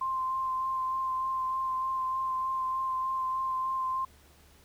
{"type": "tone with vibrato", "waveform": "sine", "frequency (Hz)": 1046.5, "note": "C6", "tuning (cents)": 0, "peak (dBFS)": -28, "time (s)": [0.01, 4.05], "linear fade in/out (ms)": 5, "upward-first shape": "sine", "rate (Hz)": 3.3, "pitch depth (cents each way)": 13, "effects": ["added 73 Hz sine -60 dBFS peak until 4.64 s", "pink hiss -60 dBFS RMS until 4.64 s"]}